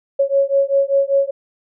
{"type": "beating tone pair", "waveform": "sine", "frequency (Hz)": [550, 555.1], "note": ["C#5", "C#5"], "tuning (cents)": [-14, 2], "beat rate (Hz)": 5.1, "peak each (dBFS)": -16, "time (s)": [0.19, 1.31], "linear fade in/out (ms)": 10, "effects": []}